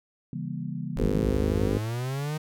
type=chord; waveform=sine; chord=C# diminished seventh; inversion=none; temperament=just; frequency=138.59 / 166.31 / 199.57 / 239.5 Hz; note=C#3 / E3 / G3 / Bb3; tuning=0 / +16 / +31 / +47 cents; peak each=-35 / -34 / -37 / -37 dBFS; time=0.33-1.26 s; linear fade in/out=2 ms
type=linear sweep; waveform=45% pulse; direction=up; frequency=34.77 to 156.3 Hz; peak=-28 dBFS; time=0.96-2.38 s; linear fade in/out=10 ms
type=harmonic tone; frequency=51.91 Hz; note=G#1; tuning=in tune; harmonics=1 / 2 / 3 / 4 / 5 / 6 / 7 / 8 / 9 / 10; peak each=-31 / -32 / -34 / -31 / -31 / -36 / -34 / -32 / -33 / -36 dBFS; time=0.98-1.78 s; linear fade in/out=10 ms
effects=none